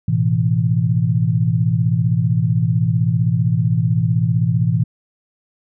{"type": "chord", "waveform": "sine", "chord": "A suspended second", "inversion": "none", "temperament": "equal with one note detuned", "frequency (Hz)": [110, 125.63, 164.81], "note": ["A2", "B2", "E3"], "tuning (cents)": [0, 30, 0], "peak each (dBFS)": -18, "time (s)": [0.08, 4.84], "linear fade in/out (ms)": 5, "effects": []}